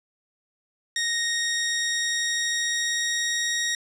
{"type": "tone with pitch glide", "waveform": "15% pulse", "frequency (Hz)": [1864.7, 1880.9], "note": ["A#6", "A#6"], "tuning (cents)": [0, 15], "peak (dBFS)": -17, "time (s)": [0.96, 3.75], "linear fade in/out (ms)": 2, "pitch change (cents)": 15, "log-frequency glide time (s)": [1.17, 3.55], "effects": ["low-pass 10000 Hz 12 dB/octave"]}